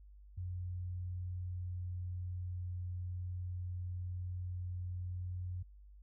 sine tone, 90.1 Hz, F#2, 45 cents flat, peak -38 dBFS, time 0.37-5.63 s, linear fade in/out 10 ms, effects added 50 Hz sine -54 dBFS peak until 6.02 s

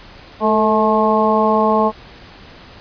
harmonic tone with a mistuned harmonic, 215.5 Hz, A3, 36 cents flat, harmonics 1 / 2 / 3 / 4 / 5, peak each -18 / -18 / -18 / -18 / -18 dBFS, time 0.4-1.92 s, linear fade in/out 50 ms, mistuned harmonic 2, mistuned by +45 cents, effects pink hiss -40 dBFS RMS until 2.8 s + resampled to 11025 Hz

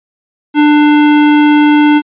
square tone, 297.1 Hz, D4, 20 cents sharp, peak -5 dBFS, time 0.54-2.02 s, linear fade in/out 50 ms, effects resampled to 8000 Hz

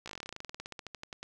slowing click train, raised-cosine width 0.2 ms, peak -24 dBFS, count 26, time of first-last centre 0.06-1.23 s, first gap 16 ms, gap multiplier 1.08, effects none

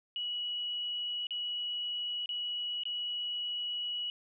sine tone with dropouts, 2927 Hz, F#7, 19 cents flat, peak -33 dBFS, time 0.16-4.1 s, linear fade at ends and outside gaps 1 ms, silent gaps 1.269-1.307 / 2.259-2.291 / 2.835-2.854 s, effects none

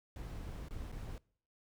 brown noise with dropouts, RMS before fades -44 dBFS, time 0.16-1.18 s, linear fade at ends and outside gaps 1 ms, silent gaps 0.685-0.708 / 0.917-0.924 s, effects noise-tail reverb RT60 0.6 s tail -24 dB re dry

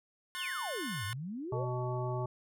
25% pulse chord, F# diminished, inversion second, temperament just, 1065.6 / 1480 / 1776 Hz, C6 / F#6 / A6, +31 / 0 / +16 cents, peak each -39 dBFS, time 0.35-1.13 s, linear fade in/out 0 ms
sine exponential two-way sweep, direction down then up, 4004 to 94.1 to 630 Hz, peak -37 dBFS, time 0.36-1.67 s, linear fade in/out 50 ms, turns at 1.05 s
harmonic tone, 124.8 Hz, B2, 19 cents sharp, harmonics 1 / 3 / 5 / 7 / 9, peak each -34 / -39 / -41 / -42 / -44 dBFS, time 1.52-2.26 s, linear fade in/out 5 ms
effects none

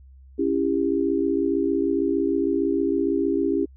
sine chord, C# diminished, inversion none, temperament just, 277.2 / 332.6 / 399.1 Hz, C#4 / E4 / G4, 0 / +16 / +31 cents, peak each -24 dBFS, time 0.38-3.66 s, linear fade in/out 20 ms, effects added 66 Hz sine -45 dBFS peak until 3.76 s

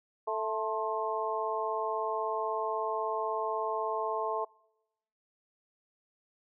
harmonic tone with a mistuned harmonic, 220 Hz, A3, in tune, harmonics 2 / 3 / 4 / 5, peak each -35 / -35 / -35 / -35 dBFS, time 0.27-4.45 s, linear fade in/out 10 ms, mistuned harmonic 5, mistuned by -58 cents, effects noise-tail reverb RT60 0.9 s tail -26 dB re dry

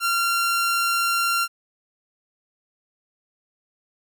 sawtooth tone, 1378 Hz, F6, 24 cents flat, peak -16 dBFS, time 0-1.48 s, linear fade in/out 50 ms, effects none

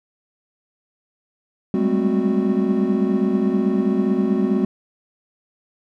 triangle tone cluster, 193.9 / 203.2 / 218.7 / 260.8 / 368.1 Hz, G3 / G#3 / A3 / C4 / F#4, -19 / -38 / -10 / -5 / -9 cents, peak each -21 dBFS, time 1.74-4.65 s, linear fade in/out 2 ms, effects none

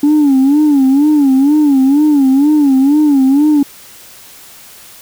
sine tone with vibrato, 283.1 Hz, C#4, 37 cents sharp, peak -4 dBFS, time 0.03-3.63 s, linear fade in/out 5 ms, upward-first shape sine, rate 2.1 Hz, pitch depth 130 cents each way, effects tanh soft clip ceiling -4 dBFS + white hiss -37 dBFS RMS until 5.01 s

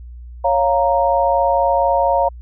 sine chord, Bb minor, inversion first, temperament equal, 554.4 / 698.5 / 932.3 Hz, Db5 / F5 / Bb5, 0 / 0 / 0 cents, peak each -17 dBFS, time 0.44-2.29 s, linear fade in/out 10 ms, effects added 60 Hz sine -32 dBFS peak until 2.41 s

